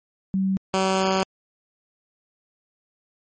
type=tone pair in turn; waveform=sine / 10% pulse; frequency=191.6 / 190.28 Hz; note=G3 / F#3; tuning=-39 / +49 cents; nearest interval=unison; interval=12 cents; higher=first; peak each=-19 / -11 dBFS; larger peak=second; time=0.34-0.57 / 0.74-1.23 s; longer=second; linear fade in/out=0 ms; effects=MP3 32 kbps